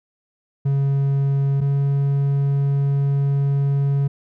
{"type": "tone pair in turn", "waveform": "triangle", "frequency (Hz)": [138.59, 139.8], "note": ["C#3", "C#3"], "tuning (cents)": [0, 15], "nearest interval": "unison", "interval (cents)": 15, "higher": "second", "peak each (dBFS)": -14, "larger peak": "neither", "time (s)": [[0.65, 1.61], [1.61, 4.08]], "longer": "second", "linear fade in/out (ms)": 10, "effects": []}